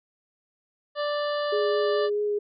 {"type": "harmonic tone", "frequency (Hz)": 587.3, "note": "D5", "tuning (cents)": 0, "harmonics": [1, 2, 3, 5, 6, 7, 8], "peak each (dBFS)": [-26, -32, -36, -40, -42, -43, -44], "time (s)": [0.95, 2.1], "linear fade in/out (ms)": 50}
{"type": "tone with vibrato", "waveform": "sine", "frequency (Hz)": 415.3, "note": "G#4", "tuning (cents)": 0, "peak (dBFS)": -23, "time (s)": [1.52, 2.39], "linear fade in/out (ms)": 10, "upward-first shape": "sine", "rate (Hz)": 4.6, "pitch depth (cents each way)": 9}
{"effects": []}